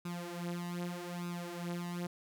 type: tone with flanger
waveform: sawtooth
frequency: 174.61 Hz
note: F3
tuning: in tune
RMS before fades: -40 dBFS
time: 0.05-2.07 s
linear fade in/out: 5 ms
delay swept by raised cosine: 0.79 to 6.79 ms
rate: 0.82 Hz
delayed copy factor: +0.8
effects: none